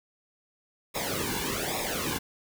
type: noise with flanger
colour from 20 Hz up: pink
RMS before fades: -31 dBFS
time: 0.94-2.19 s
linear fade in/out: 20 ms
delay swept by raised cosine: 0.66 to 1.6 ms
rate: 1.2 Hz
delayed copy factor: -0.8
effects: none